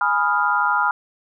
sine chord, F half-diminished seventh, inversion first, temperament equal, 830.6 / 987.8 / 1244.5 / 1396.9 Hz, Ab5 / Cb6 / Eb6 / F6, 0 / 0 / 0 / 0 cents, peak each -23 / -22 / -23 / -20 dBFS, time 0.01-0.91 s, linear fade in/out 2 ms, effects none

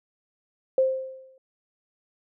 sine tone with exponential decay, 525 Hz, C5, 6 cents sharp, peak -15 dBFS, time 0.78-1.38 s, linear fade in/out 2 ms, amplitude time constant 130 ms, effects none

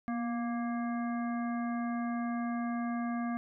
harmonic tone with a mistuned harmonic, 234.5 Hz, A#3, 11 cents sharp, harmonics 1 / 3 / 5 / 7 / 9, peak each -32 / -40 / -43 / -47 / -51 dBFS, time 0.08-3.37 s, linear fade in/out 0 ms, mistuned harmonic 1, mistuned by +31 cents, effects none

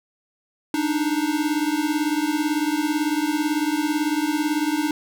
square beating tone pair, 293.7 / 311.7 Hz, D4 / D#4, 0 / +3 cents, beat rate 18 Hz, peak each -24 dBFS, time 0.74-4.91 s, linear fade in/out 2 ms, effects none

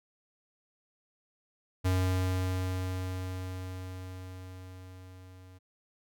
square tone with level ramp, 92.5 Hz, F#2, in tune, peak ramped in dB -25 to -51 dBFS, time 1.84-5.59 s, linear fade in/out 20 ms, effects none

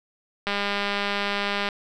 click train, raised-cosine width 0.3 ms, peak -10 dBFS, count 247, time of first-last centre 0.47-1.688 s, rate 202 Hz, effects none

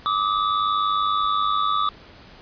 square tone pair together, 1167 / 1267.3 Hz, D6 / D#6, -11 / +31 cents, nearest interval minor second, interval 142 cents, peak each -22 / -24 dBFS, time 0.06-1.89 s, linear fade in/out 0 ms, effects pink hiss -46 dBFS RMS until 2.41 s + resampled to 11025 Hz

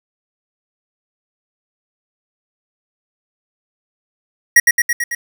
square tone with echo, 1900 Hz, A#6, 33 cents sharp, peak -5 dBFS, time 4.56-4.6 s, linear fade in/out 5 ms, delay 110 ms, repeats 5, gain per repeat -3 dB, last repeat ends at 5.15 s, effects 7-bit

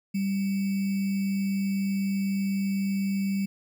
sine tone with sample-and-hold, 196 Hz, G3, in tune, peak -24 dBFS, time 0.14-3.46 s, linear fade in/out 10 ms, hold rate 2450 Hz, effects none

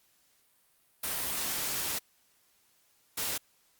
white noise bursts at uneven times, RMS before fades -33 dBFS, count 2, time 1.03-1.99 / 3.17-3.38 s, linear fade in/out 10 ms, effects white hiss -68 dBFS RMS until 3.79 s + Opus 48 kbps

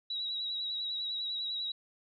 sine tone with vibrato, 3876 Hz, B7, 33 cents flat, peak -33 dBFS, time 0.1-1.72 s, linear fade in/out 5 ms, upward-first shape sine, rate 10 Hz, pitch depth 34 cents each way, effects none

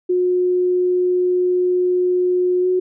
sine tone with pitch glide, 361.5 to 366.8 Hz, F#4 to F#4, -40 to -15 cents, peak -14 dBFS, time 0.09-2.8 s, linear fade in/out 10 ms, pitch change +25 cents, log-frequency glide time 2.61-2.67 s, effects none

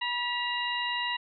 harmonic tone with a mistuned harmonic, 971 Hz, B5, 30 cents flat, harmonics 1 / 2 / 3 / 4, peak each -33 / -33 / -33 / -37 dBFS, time 0.01-1.17 s, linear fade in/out 10 ms, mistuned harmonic 3, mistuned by -60 cents, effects none

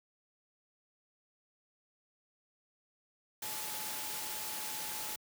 sine tone in noise, 859 Hz, A5, 42 cents flat, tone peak -49 dBFS, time 3.42-5.16 s, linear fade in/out 5 ms, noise white, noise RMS -40 dBFS, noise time 3.42-5.16 s, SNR -12 dB, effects high-pass 100 Hz 12 dB/octave

